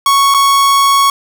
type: tone with dropouts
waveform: 45% pulse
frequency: 1108.7 Hz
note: C#6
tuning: in tune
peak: -7 dBFS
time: 0.06-1.1 s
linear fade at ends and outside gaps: 2 ms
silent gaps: 0.341-0.345 s
effects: none